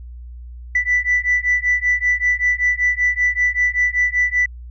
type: beating tone pair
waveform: sine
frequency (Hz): 1975.5 / 1980.7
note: B6 / B6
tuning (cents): 0 / +5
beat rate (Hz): 5.2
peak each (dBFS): -17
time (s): 0.75-4.46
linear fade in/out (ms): 5
effects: tanh soft clip ceiling -9 dBFS + added 60 Hz sine -32 dBFS peak until 4.7 s